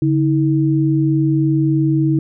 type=tone pair together; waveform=sine; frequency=142.78 / 319.6 Hz; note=D3 / D#4; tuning=-48 / +47 cents; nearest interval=octave + major second; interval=1395 cents; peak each=-15 dBFS; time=0.02-2.19 s; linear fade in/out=2 ms; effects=none